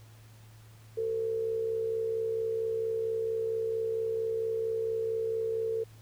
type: tone with amplitude modulation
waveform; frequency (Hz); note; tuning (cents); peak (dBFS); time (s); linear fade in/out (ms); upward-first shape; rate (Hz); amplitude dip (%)
sine; 450; A4; +39; -26; 0.97-5.84; 10; sine; 64.4; 50
effects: added 110 Hz sine -51 dBFS peak until 6.01 s + pink hiss -60 dBFS RMS until 6.01 s